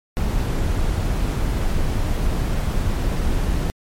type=noise; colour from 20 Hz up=brown; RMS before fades=-20 dBFS; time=0.17-3.7 s; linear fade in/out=0 ms; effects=MP3 64 kbps